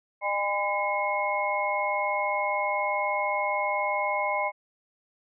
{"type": "tone cluster", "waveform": "sine", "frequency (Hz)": [606, 813, 1012, 2166], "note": ["D#5", "G#5", "B5", "C#7"], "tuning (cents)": [-46, -37, 42, -41], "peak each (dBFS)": -30, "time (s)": [0.21, 4.52], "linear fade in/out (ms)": 50, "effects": []}